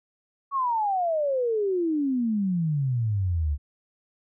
sine exponential sweep, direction down, 1133 to 69.3 Hz, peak -22 dBFS, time 0.51-3.58 s, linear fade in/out 50 ms, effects none

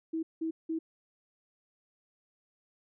sine tone bursts, 323.4 Hz, E4, 33 cents flat, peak -30 dBFS, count 3, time 0.13-0.79 s, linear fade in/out 10 ms, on 100 ms, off 180 ms, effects none

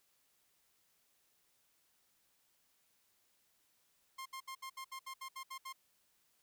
sawtooth tone bursts, 1060 Hz, C6, 22 cents sharp, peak -40 dBFS, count 11, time 4.18-5.728 s, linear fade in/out 10 ms, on 78 ms, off 69 ms, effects white hiss -75 dBFS RMS until 6.42 s

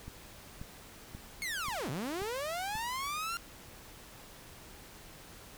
click train, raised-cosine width 5 ms, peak -31 dBFS, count 6, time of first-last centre 0.08-2.754 s, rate 1.87 Hz
sawtooth linear two-way sweep, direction down then up, 2217 to 118.8 to 1401 Hz, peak -31 dBFS, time 1.42-3.37 s, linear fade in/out 0 ms, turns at 1.9 s
effects pink hiss -52 dBFS RMS until 5.57 s

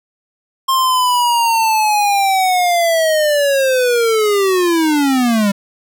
square linear sweep, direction down, 1066 to 195.3 Hz, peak -12 dBFS, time 0.68-5.52 s, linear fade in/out 10 ms, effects none

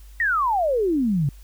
sine exponential sweep, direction down, 1925 to 133 Hz, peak -18 dBFS, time 0.2-1.29 s, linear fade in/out 2 ms, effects added 50 Hz sine -41 dBFS peak until 1.43 s + white hiss -56 dBFS RMS until 1.43 s

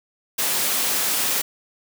white high-pass noise, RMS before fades -22 dBFS, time 0.38-1.42 s, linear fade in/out 10 ms, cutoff 180 Hz, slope 12 dB/octave, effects none

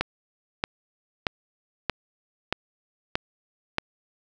click train, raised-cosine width 0.3 ms, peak -7 dBFS, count 7, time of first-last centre 0.01-3.784 s, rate 1.59 Hz, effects none

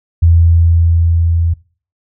sine tone with level ramp, 83.8 Hz, E2, 29 cents sharp, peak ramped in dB -4 to -10 dBFS, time 0.22-1.54 s, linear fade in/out 10 ms, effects noise-tail reverb RT60 0.4 s tail -22 dB re dry

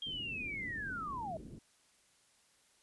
sine linear sweep, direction down, 3251 to 613 Hz, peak -38 dBFS, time 0.02-1.37 s, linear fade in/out 2 ms
white low-pass noise, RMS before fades -49 dBFS, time 0.06-1.59 s, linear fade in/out 10 ms, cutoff 310 Hz, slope 24 dB/octave
effects white hiss -69 dBFS RMS until 2.82 s + resampled to 24000 Hz

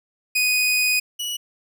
sawtooth tone pair in turn, 2489 / 2932 Hz, D#7 / F#7, 0 / -16 cents, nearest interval minor third, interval 284 cents, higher second, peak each -14 / -22 dBFS, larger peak first, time 0.35-1 / 1.19-1.37 s, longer first, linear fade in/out 10 ms, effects none

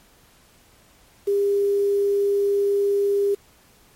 sine tone with quantisation, 402.3 Hz, G4, 45 cents sharp, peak -17 dBFS, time 1.27-3.35 s, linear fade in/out 10 ms, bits 7, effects pink hiss -55 dBFS RMS until 3.95 s + MP3 64 kbps

